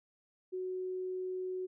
sine tone, 370 Hz, F#4, in tune, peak -35 dBFS, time 0.52-1.67 s, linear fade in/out 20 ms, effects none

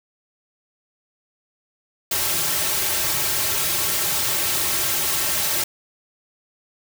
white noise with comb filter, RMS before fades -22 dBFS, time 2.11-5.64 s, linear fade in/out 5 ms, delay 4.1 ms, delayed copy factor -1, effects none

